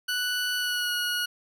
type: tone with pitch glide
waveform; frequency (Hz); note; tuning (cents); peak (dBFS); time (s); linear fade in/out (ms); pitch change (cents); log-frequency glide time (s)
20% pulse; 1482 to 1451.5; F#6 to F#6; +2 to -34; -21; 0.08-1.26; 10; -36; 0.57-0.92
effects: none